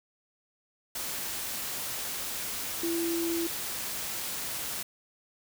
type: tone in noise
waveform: sine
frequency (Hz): 336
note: E4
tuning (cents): +33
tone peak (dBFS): -28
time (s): 2.83-3.47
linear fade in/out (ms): 5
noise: white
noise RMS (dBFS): -35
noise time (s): 0.95-4.83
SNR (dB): +4
effects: none